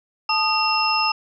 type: tone cluster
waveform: sine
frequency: 874 / 1236 / 2732 / 5180 Hz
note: A5 / D#6 / F7 / E8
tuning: -12 / -12 / -39 / -31 cents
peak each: -23 dBFS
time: 0.29-1.12 s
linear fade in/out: 5 ms
effects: none